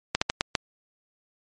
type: slowing click train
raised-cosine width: 0.2 ms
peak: -4 dBFS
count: 5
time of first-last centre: 0.15-0.552 s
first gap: 65 ms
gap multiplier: 1.3
effects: MP3 48 kbps